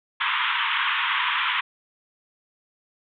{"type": "band-pass noise", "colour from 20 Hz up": "pink", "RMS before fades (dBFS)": -24, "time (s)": [0.2, 1.61], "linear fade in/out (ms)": 10, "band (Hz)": [930, 3500], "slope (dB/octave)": 96, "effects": []}